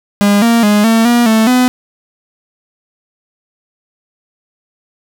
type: tone with pitch steps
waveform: 45% pulse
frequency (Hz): 203.2 / 232.4 / 207.9 / 225.8 / 239.1 / 221.1 / 251.2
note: G#3 / A#3 / G#3 / A3 / A#3 / A3 / B3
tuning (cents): -38 / -5 / +2 / +45 / +44 / +9 / +30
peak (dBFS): -7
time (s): 0.21-1.68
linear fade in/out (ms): 0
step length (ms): 210
effects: none